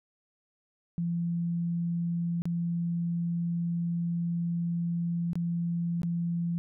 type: tone with dropouts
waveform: sine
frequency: 170.6 Hz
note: F3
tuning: 40 cents flat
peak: -27 dBFS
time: 0.98-6.58 s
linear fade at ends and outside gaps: 0 ms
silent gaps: 2.42-2.455 / 5.332-5.355 / 6.018-6.032 s
effects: none